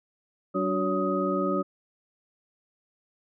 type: tone cluster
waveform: sine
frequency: 190.2 / 288.8 / 369.2 / 563 / 1254 Hz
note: F#3 / D4 / F#4 / C#5 / D#6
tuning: +48 / -29 / -4 / +27 / +13 cents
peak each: -30 dBFS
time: 0.54-1.63 s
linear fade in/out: 20 ms
effects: none